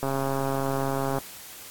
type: click train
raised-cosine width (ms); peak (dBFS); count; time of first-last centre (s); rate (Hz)
1; -14; 158; 0.03-1.184; 136
effects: white hiss -43 dBFS RMS until 1.7 s + AAC 64 kbps